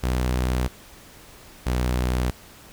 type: tone pair in turn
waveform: sawtooth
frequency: 62.5 / 62 Hz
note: B1 / B1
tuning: +21 / +7 cents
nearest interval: unison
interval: 14 cents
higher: first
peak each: -17 dBFS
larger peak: neither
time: 0.03-0.68 / 1.66-2.31 s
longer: neither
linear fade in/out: 10 ms
effects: pink hiss -47 dBFS RMS until 2.72 s